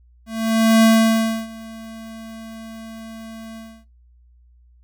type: tone with ADSR envelope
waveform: square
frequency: 223.9 Hz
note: A3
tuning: 30 cents sharp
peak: -10 dBFS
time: 0.26-3.85 s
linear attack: 570 ms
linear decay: 640 ms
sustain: -24 dB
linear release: 280 ms
effects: noise-tail reverb RT60 0.2 s tail -17 dB re dry + added 60 Hz sine -49 dBFS peak until 4.83 s